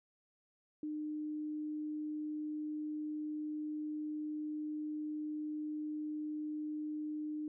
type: tone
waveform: sine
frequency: 303.5 Hz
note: D#4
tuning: 43 cents flat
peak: -37 dBFS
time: 0.83-7.48 s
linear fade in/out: 2 ms
effects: none